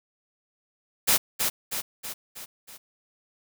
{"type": "noise with echo", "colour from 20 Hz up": "white", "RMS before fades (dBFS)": -20, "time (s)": [1.07, 1.18], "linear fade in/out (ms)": 20, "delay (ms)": 320, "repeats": 5, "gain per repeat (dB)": -5, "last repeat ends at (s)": 2.78, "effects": []}